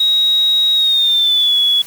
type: tone with pitch glide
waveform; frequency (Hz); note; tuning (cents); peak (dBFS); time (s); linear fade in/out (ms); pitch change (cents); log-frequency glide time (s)
sine; 3800 to 3385; A#7 to G#7; +33 to +32; -10; 0-1.82; 5; -201; 0.74-1.57
effects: white hiss -36 dBFS RMS until 1.86 s